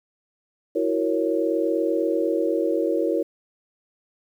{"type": "chord", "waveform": "sine", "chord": "F# dominant seventh", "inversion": "third", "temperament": "equal", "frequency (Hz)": [329.6, 370, 466.2, 554.4], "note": ["E4", "F#4", "A#4", "C#5"], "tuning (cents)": [0, 0, 0, 0], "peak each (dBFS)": [-24, -27, -25, -26], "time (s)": [0.75, 3.23], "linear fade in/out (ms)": 10, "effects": ["9-bit"]}